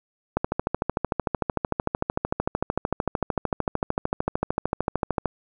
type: click train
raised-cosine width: 1 ms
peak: -8 dBFS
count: 66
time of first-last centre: 0.37-5.257 s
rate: 13.3 Hz
effects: none